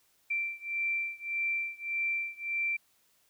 sine beating tone pair, 2349 / 2350.7 Hz, D7 / D7, 0 / +1 cents, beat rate 1.7 Hz, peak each -33 / -34 dBFS, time 0.3-2.77 s, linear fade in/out 10 ms, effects white hiss -69 dBFS RMS until 3.29 s

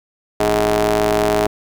sawtooth ring-modulated tone, 109.4 Hz, A2, 9 cents flat, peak -7 dBFS, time 0.4-1.47 s, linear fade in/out 5 ms, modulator 524 Hz, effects 8-bit

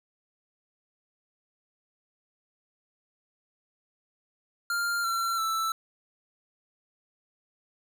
square tone with pitch steps, 1396.9 / 1359.5 / 1323.1 Hz, F6 / F6 / E6, 0 / -47 / +6 cents, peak -27 dBFS, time 4.7-5.72 s, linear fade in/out 2 ms, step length 340 ms, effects none

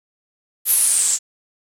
blue noise with low-pass filter sweep, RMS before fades -17 dBFS, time 0.65-1.19 s, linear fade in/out 50 ms, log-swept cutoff 12000 to 7200 Hz, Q 7.4, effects none

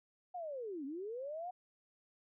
sine linear two-way sweep, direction down then up, 740 to 261.6 to 740 Hz, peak -40 dBFS, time 0.34-1.51 s, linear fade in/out 10 ms, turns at 0.85 s, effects none

